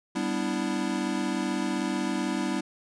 square chord, E minor seventh, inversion first, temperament equal, 196 / 246.9 / 293.7 / 329.6 Hz, G3 / B3 / D4 / E4, 0 / 0 / 0 / 0 cents, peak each -33 dBFS, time 0.15-2.61 s, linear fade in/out 10 ms, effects resampled to 22050 Hz

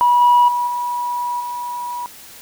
sine tone with level steps, 971 Hz, B5, 30 cents flat, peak -9 / -7 / -16 / -19 / -23 dBFS, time 0.01-2.06 s, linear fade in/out 0 ms, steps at 0.21 / 0.48 / 0.67 / 1.4 s, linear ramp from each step 5 ms, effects tanh soft clip ceiling -6 dBFS + white hiss -40 dBFS RMS until 2.41 s

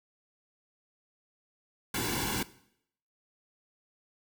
pink noise with comb filter, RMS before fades -32 dBFS, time 1.94-2.43 s, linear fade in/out 5 ms, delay 1.6 ms, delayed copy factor -0.8, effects noise-tail reverb RT60 0.7 s tail -18 dB re dry

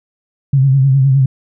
sine tone with vibrato, 135 Hz, C#3, 45 cents flat, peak -7 dBFS, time 0.53-1.26 s, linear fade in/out 5 ms, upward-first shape sine, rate 9.7 Hz, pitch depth 62 cents each way, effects none

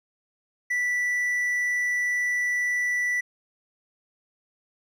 triangle tone, 1967 Hz, B6, 7 cents flat, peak -21 dBFS, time 0.7-3.21 s, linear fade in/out 10 ms, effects none

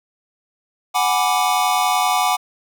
square chord, G# half-diminished seventh, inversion third, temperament equal, 740 / 830.6 / 987.8 / 1174.7 Hz, F#5 / G#5 / B5 / D6, 0 / 0 / 0 / 0 cents, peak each -20 / -23 / -24 / -22 dBFS, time 0.94-2.37 s, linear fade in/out 20 ms, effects none

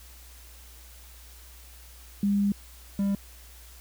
sine / triangle tone pair in turn, 201.6 / 198.82 Hz, G3 / G3, +49 / +25 cents, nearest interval unison, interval 24 cents, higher first, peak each -21 dBFS, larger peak neither, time 2.23-2.52 / 2.99-3.15 s, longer first, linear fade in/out 2 ms, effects added 60 Hz sine -48 dBFS peak until 3.8 s + white hiss -52 dBFS RMS until 3.8 s

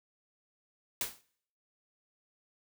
white noise with exponential decay, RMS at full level -30 dBFS, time 1.01-1.21 s, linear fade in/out 1 ms, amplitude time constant 43 ms, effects noise-tail reverb RT60 0.6 s tail -21 dB re dry

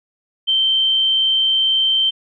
sine tone, 3119 Hz, G7, 9 cents flat, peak -13 dBFS, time 0.47-2.11 s, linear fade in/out 20 ms, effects none

